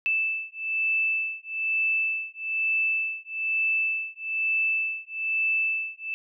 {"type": "beating tone pair", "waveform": "sine", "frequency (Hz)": [2637, 2638.1], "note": ["E7", "E7"], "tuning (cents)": [0, 1], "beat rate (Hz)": 1.1, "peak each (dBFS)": -27, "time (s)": [0.06, 6.14], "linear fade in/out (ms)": 0, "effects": []}